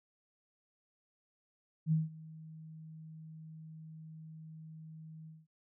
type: tone with ADSR envelope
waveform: sine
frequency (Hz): 158.5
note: D#3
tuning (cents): +32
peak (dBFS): -25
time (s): 1.86-5.47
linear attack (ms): 59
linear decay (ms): 170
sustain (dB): -22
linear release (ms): 200
effects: none